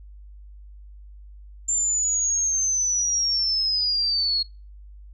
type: linear sweep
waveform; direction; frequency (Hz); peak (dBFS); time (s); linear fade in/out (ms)
sine; down; 7290 to 4293; -20; 1.68-4.43; 10
effects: noise-tail reverb RT60 0.3 s tail -25 dB re dry + added 50 Hz sine -41 dBFS peak until 5.13 s